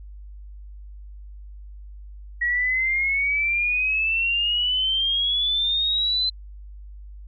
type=exponential sweep; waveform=sine; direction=up; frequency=1905 to 4081 Hz; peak=-19 dBFS; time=2.41-6.3 s; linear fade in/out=10 ms; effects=added 50 Hz sine -37 dBFS peak until 7.27 s + MP3 64 kbps